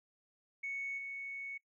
sine tone with level steps, 2217 Hz, C#7, in tune, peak -36 / -40 dBFS, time 0.63-1.58 s, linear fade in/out 10 ms, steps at 0.97 s, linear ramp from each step 20 ms, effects noise-tail reverb RT60 0.1 s tail -25 dB re dry + tanh soft clip ceiling -32 dBFS

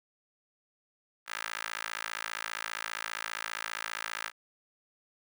15% pulse tone with high-pass filter, 55 Hz, A1, in tune, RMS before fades -38 dBFS, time 1.26-4.32 s, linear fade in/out 50 ms, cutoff 1500 Hz, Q 1.9, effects none

